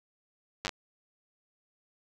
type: slowing click train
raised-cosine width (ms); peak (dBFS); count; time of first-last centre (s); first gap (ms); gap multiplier
0.2; -15; 5; 0.65-0.692; 9; 1.11
effects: none